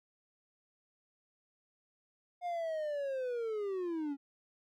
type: linear sweep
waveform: triangle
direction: down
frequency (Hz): 717 to 273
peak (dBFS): -32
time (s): 2.41-4.17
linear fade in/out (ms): 50
effects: none